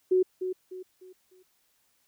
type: tone with echo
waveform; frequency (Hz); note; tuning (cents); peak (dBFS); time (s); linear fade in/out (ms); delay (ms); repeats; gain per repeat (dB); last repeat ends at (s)
sine; 370; F#4; 0; -19; 0.11-0.23; 10; 300; 4; -9; 1.43
effects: white hiss -70 dBFS RMS until 2.07 s